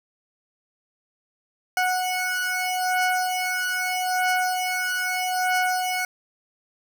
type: beating tone pair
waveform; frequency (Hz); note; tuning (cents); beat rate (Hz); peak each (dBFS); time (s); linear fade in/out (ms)
20% pulse; 735 / 735.79; F#5 / F#5; -12 / -10; 0.79; -20 / -21; 1.77-6.05; 2
effects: none